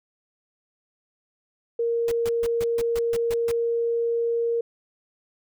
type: tone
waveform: sine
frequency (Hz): 466.2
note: A#4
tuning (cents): 0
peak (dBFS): -21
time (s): 1.79-4.61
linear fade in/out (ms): 5
type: noise bursts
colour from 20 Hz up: pink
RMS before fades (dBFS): -35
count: 9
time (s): 2.08-3.515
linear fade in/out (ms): 2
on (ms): 35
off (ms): 140
effects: none